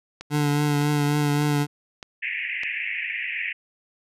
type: click train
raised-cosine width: 0.2 ms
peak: -19 dBFS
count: 5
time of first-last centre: 0.21-2.634 s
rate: 1.65 Hz
type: tone with vibrato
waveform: 25% pulse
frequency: 146.7 Hz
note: D3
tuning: 2 cents flat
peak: -16 dBFS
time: 0.3-1.67 s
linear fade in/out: 50 ms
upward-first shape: triangle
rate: 3.7 Hz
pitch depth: 28 cents each way
type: band-pass noise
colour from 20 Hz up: pink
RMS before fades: -29 dBFS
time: 2.22-3.53 s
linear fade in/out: 10 ms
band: 1800 to 2700 Hz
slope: 96 dB/octave
effects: resampled to 32000 Hz